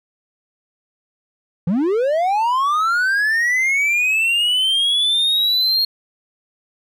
triangle linear sweep, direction up, 155.56 to 4268 Hz, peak -13 dBFS, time 1.67-5.85 s, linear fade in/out 5 ms, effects none

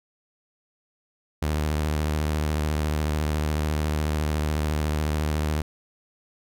sawtooth tone with vibrato, 76.1 Hz, D#2, 38 cents flat, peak -19 dBFS, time 1.42-5.62 s, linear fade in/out 5 ms, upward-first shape triangle, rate 14 Hz, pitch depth 59 cents each way, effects none

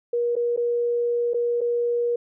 sine tone with dropouts, 476.9 Hz, A#4, 39 cents sharp, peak -20 dBFS, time 0.13-2.16 s, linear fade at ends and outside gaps 5 ms, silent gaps 0.355-0.364 / 0.564-0.574 / 1.335-1.343 / 1.608-1.613 s, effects none

